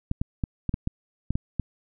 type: clicks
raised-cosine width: 5 ms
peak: -13 dBFS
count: 9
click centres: 0.114 / 0.215 / 0.438 / 0.693 / 0.741 / 0.874 / 1.306 / 1.355 / 1.597 s
effects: none